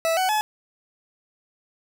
40% pulse tone with pitch steps, 655 / 748.1 / 854.4 Hz, E5 / F#5 / G#5, -11 / +19 / +49 cents, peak -19 dBFS, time 0.05-0.41 s, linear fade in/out 0 ms, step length 120 ms, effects none

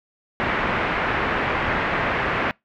white low-pass noise, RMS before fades -23 dBFS, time 0.4-2.51 s, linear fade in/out 0 ms, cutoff 2100 Hz, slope 24 dB/octave, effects noise-tail reverb RT60 0.2 s tail -26 dB re dry

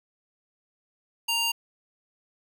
square tone with high-pass filter, 932.3 Hz, A#5, in tune, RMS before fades -26 dBFS, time 1.28-1.52 s, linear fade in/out 10 ms, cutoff 2100 Hz, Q 1.5, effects none

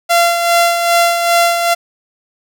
sawtooth tone with tremolo, 686 Hz, F5, 31 cents flat, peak -4 dBFS, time 0.09-1.75 s, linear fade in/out 20 ms, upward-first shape sine, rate 2.5 Hz, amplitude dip 50%, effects none

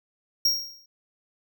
square tone with exponential decay, 5588 Hz, F8, in tune, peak -17 dBFS, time 0.45-0.86 s, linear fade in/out 5 ms, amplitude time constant 88 ms, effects none

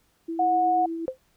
sine tone with tremolo, 330 Hz, E4, 2 cents sharp, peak -27 dBFS, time 0.28-1.06 s, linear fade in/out 10 ms, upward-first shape triangle, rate 8.2 Hz, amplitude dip 30%
sine tone, 731 Hz, F#5, 21 cents flat, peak -19 dBFS, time 0.39-0.86 s, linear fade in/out 5 ms
sine tone with exponential decay, 518 Hz, C5, 17 cents flat, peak -21 dBFS, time 1.08-1.18 s, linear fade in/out 0 ms, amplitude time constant 20 ms
effects pink hiss -66 dBFS RMS until 1.36 s

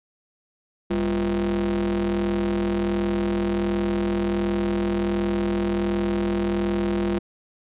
square ring-modulated tone, 73.42 Hz, D2, in tune, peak -19 dBFS, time 0.9-7.19 s, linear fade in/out 10 ms, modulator 273 Hz, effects resampled to 8000 Hz

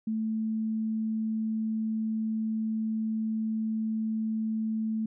sine tone, 220 Hz, A3, in tune, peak -27 dBFS, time 0.07-5.06 s, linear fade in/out 5 ms, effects none

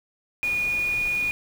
sine tone in noise, 2449 Hz, D#7, 28 cents flat, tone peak -22 dBFS, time 0.43-1.31 s, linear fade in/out 0 ms, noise pink, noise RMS -39 dBFS, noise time 0.43-1.31 s, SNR +14 dB, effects none

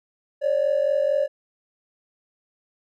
triangle ring-modulated tone, 570 Hz, C#5, 48 cents sharp, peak -12 dBFS, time 0.41-1.28 s, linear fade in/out 50 ms, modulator 22.2 Hz, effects tanh soft clip ceiling -14 dBFS

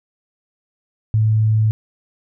sine tone, 109.1 Hz, A2, 14 cents flat, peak -12 dBFS, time 1.14-1.71 s, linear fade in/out 0 ms, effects none

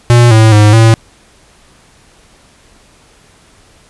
square tone with pitch steps, 119.9 / 110.7 / 105.3 / 112.9 Hz, A#2 / A2 / G#2 / A2, +49 / +11 / +24 / +45 cents, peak -3 dBFS, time 0.1-0.94 s, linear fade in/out 0 ms, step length 210 ms, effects pink hiss -45 dBFS RMS until 3.89 s + resampled to 24000 Hz

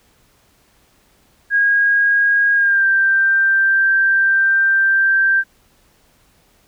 sine tone with pitch glide, 1636 to 1574.8 Hz, G#6 to G6, -26 to +8 cents, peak -11 dBFS, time 1.5-5.44 s, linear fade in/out 50 ms, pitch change -66 cents, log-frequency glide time 2.54-2.86 s, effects pink hiss -56 dBFS RMS until 6.67 s

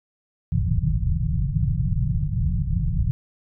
white low-pass noise, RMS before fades -22 dBFS, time 0.52-3.11 s, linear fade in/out 0 ms, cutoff 170 Hz, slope 96 dB/octave, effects none

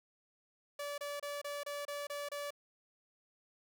sawtooth tone bursts, 577 Hz, D5, 31 cents flat, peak -35 dBFS, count 8, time 0.79-2.506 s, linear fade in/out 5 ms, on 190 ms, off 28 ms, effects none

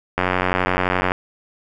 click train, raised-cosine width 0.5 ms, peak -3 dBFS, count 87, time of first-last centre 0.18-1.119 s, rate 91.6 Hz, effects none

